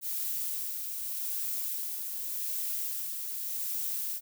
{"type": "noise with tremolo", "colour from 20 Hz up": "violet", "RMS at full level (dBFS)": -33, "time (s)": [0.01, 4.21], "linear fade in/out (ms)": 50, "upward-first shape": "sine", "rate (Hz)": 0.85, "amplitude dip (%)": 35, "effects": []}